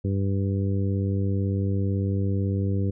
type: harmonic tone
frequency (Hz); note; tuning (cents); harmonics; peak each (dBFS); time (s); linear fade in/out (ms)
98; G2; 0; 1 / 2 / 3 / 4 / 5; -23 / -29 / -33 / -35 / -37; 0.04-2.91; 10
effects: none